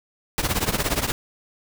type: noise with tremolo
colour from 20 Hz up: pink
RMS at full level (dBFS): -20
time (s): 0.38-1.12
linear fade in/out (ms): 0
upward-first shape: triangle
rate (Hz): 17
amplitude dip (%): 90
effects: none